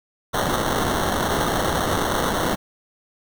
violet noise with sample-and-hold, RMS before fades -22 dBFS, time 0.33-2.56 s, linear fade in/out 20 ms, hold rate 2450 Hz, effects none

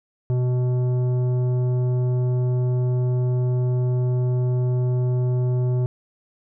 triangle tone with tanh clipping, 125 Hz, B2, 21 cents sharp, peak -20 dBFS, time 0.3-5.86 s, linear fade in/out 0 ms, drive 15 dB, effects none

